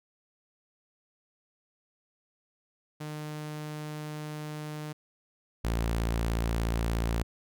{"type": "tone pair in turn", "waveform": "sawtooth", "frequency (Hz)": [151.7, 56.82], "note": ["D#3", "A#1"], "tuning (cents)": [-44, -44], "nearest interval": "octave + perfect fourth", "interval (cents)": 1700, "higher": "first", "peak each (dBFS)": [-32, -23], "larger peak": "second", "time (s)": [[3, 4.93], [5.64, 7.23]], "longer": "first", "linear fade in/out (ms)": 10, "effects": []}